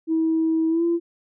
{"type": "tone with pitch glide", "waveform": "sine", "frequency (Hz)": [322.7, 339.5], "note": ["E4", "F4"], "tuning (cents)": [-37, -49], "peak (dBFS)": -17, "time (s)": [0.07, 1], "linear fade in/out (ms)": 50, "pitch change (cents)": 88, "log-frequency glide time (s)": [0.69, 0.84], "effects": ["tanh soft clip ceiling -13 dBFS"]}